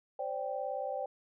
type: chord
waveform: sine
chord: C suspended second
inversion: none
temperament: equal with one note detuned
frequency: 523.3 / 581.9 / 784 Hz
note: C5 / D5 / G5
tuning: 0 / -16 / 0 cents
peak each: -38 / -38 / -38 dBFS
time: 0.19-1.06 s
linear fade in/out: 5 ms
effects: none